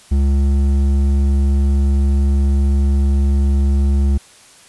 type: tone with hard clipping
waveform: sine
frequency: 69.3 Hz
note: C#2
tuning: in tune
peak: -13 dBFS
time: 0.11-4.18 s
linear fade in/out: 10 ms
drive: 8 dB
effects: white hiss -45 dBFS RMS until 4.68 s + resampled to 24000 Hz